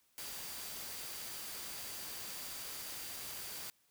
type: tone in noise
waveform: sine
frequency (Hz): 4699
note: D8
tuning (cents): 0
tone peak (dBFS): -54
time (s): 0.18-3.7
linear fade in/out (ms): 0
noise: white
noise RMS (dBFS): -45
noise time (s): 0.18-3.7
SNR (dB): -12
effects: white hiss -73 dBFS RMS until 3.9 s